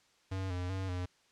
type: tone with vibrato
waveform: square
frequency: 92.5 Hz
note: F#2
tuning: in tune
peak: -35 dBFS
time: 0.31-1.06 s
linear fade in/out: 10 ms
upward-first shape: square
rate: 2.6 Hz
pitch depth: 49 cents each way
effects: white hiss -68 dBFS RMS until 1.31 s + low-pass 6000 Hz 12 dB/octave